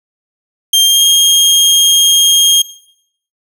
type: tone with pitch glide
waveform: sawtooth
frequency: 3185 to 3235 Hz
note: G7 to G#7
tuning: +27 to -46 cents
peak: -3 dBFS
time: 0.73-2.62 s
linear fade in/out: 5 ms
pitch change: +27 cents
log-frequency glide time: 0.83-1.04 s
effects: noise-tail reverb RT60 0.7 s tail -18 dB re dry